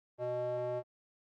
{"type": "tone with band-pass filter", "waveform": "square", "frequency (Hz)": 123.47, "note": "B2", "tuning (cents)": 0, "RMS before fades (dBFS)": -36, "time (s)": [0.18, 0.83], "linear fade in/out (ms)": 50, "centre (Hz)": 560, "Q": 4.8, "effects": ["Opus 32 kbps"]}